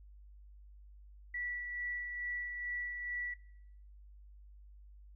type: tone with tremolo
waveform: sine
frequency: 1953 Hz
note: B6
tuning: 20 cents flat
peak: -35 dBFS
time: 1.34-3.34 s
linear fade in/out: 5 ms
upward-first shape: sine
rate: 2.3 Hz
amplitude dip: 40%
effects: noise-tail reverb RT60 0.7 s tail -19 dB re dry + added 50 Hz sine -53 dBFS peak until 5.15 s